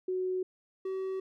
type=tone pair in turn; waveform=sine / triangle; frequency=370 / 380.2 Hz; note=F#4 / F#4; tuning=0 / +47 cents; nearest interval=unison; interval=47 cents; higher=second; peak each=-29 / -30 dBFS; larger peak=first; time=0.08-0.43 / 0.85-1.2 s; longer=neither; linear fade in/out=5 ms; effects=none